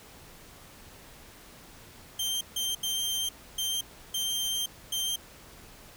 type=tone bursts at uneven times; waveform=sawtooth; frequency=3152 Hz; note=G7; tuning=9 cents sharp; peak=-25 dBFS; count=6; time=2.19-2.41 / 2.56-2.75 / 2.83-3.29 / 3.58-3.81 / 4.14-4.66 / 4.92-5.16 s; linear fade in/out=5 ms; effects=pink hiss -51 dBFS RMS until 5.96 s